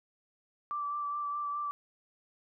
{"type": "tone with vibrato", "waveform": "sine", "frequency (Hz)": 1167, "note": "D6", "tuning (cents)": -11, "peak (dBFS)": -32, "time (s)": [0.71, 1.71], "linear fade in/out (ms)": 0, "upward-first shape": "sine", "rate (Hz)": 4.8, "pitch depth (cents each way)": 18, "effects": []}